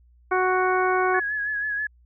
harmonic tone, 370 Hz, F#4, in tune, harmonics 1 / 2 / 3 / 4 / 5 / 6, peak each -23 / -25 / -25 / -26 / -38 / -33 dBFS, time 0.31-1.2 s, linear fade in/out 10 ms
sine tone with vibrato, 1686 Hz, G#6, 26 cents sharp, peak -24 dBFS, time 1.14-1.87 s, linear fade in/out 5 ms, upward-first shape sine, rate 6.2 Hz, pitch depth 40 cents each way
effects added 60 Hz sine -53 dBFS peak until 2.05 s

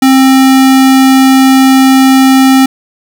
square tone, 264.9 Hz, C4, 22 cents sharp, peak -3 dBFS, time 0.02-2.66 s, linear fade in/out 5 ms, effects none

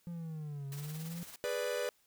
triangle linear two-way sweep, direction down then up, 174.1 to 137 to 174.1 Hz, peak -37 dBFS, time 0.07-1.23 s, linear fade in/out 0 ms, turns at 0.68 s
white noise with tremolo, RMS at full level -48 dBFS, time 0.72-1.36 s, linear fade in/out 0 ms, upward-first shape sine, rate 18 Hz, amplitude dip 50%
45% pulse chord, G# diminished, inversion none, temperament equal, 415.3 / 493.9 / 587.3 Hz, G#4 / B4 / D5, 0 / 0 / 0 cents, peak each -41 / -36 / -38 dBFS, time 1.44-1.89 s, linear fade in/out 0 ms
effects white hiss -71 dBFS RMS until 2.06 s

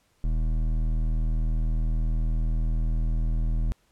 sine tone with hard clipping, 40.02 Hz, D#1, 50 cents sharp, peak -24 dBFS, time 0.24-3.72 s, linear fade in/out 0 ms, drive 11 dB, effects pink hiss -67 dBFS RMS until 3.91 s + low-pass 12000 Hz 12 dB/octave

